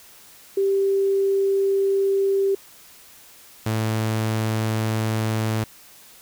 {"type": "tone pair in turn", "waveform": ["sine", "sawtooth"], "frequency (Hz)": [392, 110], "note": ["G4", "A2"], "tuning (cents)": [0, 0], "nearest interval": "octave + minor seventh", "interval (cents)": 2200, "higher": "first", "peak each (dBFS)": -17, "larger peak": "neither", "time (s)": [[0.57, 2.55], [3.66, 5.64]], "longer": "neither", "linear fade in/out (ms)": 5, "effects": ["white hiss -48 dBFS RMS until 6.21 s"]}